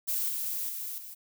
violet noise with level steps, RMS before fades -30 / -33 / -37 / -44 dBFS, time 0.07-1.15 s, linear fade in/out 20 ms, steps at 0.29 / 0.69 / 0.98 s, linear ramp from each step 2 ms, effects none

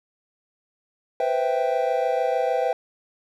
triangle chord, C major seventh, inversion third, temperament equal with one note detuned, 493.9 / 520.5 / 659.3 / 784 Hz, B4 / C5 / E5 / G5, 0 / -9 / 0 / 0 cents, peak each -24 dBFS, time 1.2-2.73 s, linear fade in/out 2 ms, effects none

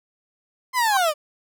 30% pulse linear sweep, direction down, 1046.5 to 577 Hz, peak -15 dBFS, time 0.73-1.14 s, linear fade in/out 50 ms
sine tone with exponential growth, 1066 Hz, C6, 32 cents sharp, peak -16 dBFS, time 0.87-0.97 s, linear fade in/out 2 ms, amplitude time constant 20 ms
effects none

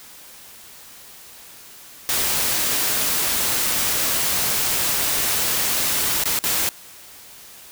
white noise with dropouts, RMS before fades -21 dBFS, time 2.09-6.69 s, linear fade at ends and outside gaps 0 ms, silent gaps 6.237-6.256 / 6.389-6.439 s, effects white hiss -43 dBFS RMS until 7.71 s

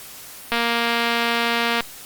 click train, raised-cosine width 0.3 ms, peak -5 dBFS, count 302, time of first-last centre 0.52-1.806 s, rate 234 Hz, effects white hiss -39 dBFS RMS until 2.05 s + Opus 48 kbps

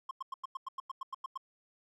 triangle tone bursts, 1064 Hz, C6, 29 cents sharp, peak -34 dBFS, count 12, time 0.09-1.376 s, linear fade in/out 5 ms, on 21 ms, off 94 ms, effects none

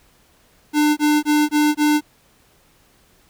square tone bursts, 299.3 Hz, D4, 33 cents sharp, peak -14 dBFS, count 5, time 0.73-2.01 s, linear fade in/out 50 ms, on 240 ms, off 20 ms, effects pink hiss -56 dBFS RMS until 3.29 s

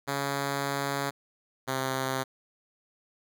5% pulse tone pair in turn, 140 / 132.14 Hz, C#3 / C3, +18 / +17 cents, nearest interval minor second, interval 101 cents, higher first, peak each -17 dBFS, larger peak neither, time 0.07-1.11 / 1.67-2.24 s, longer first, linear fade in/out 20 ms, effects none

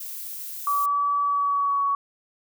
violet noise, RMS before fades -35 dBFS, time 0-0.86 s, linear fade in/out 5 ms
sine tone with pitch glide, 1147 to 1122.1 Hz, D6 to C#6, -41 to +21 cents, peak -20 dBFS, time 0.67-1.95 s, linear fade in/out 2 ms, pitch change -38 cents, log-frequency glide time 1.22-1.83 s
effects none

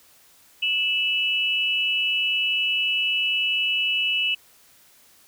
sine tone pair together, 2630 / 2941 Hz, E7 / F#7, -5 / -11 cents, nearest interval major second, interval 194 cents, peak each -23 dBFS, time 0.62-4.35 s, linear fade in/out 10 ms, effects white hiss -55 dBFS RMS until 5.27 s

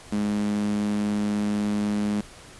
sawtooth tone with high-pass filter, 103.83 Hz, G#2, in tune, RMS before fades -25 dBFS, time 0.12-2.21 s, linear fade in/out 5 ms, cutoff 220 Hz, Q 5.7, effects pink hiss -46 dBFS RMS until 2.59 s + resampled to 24000 Hz

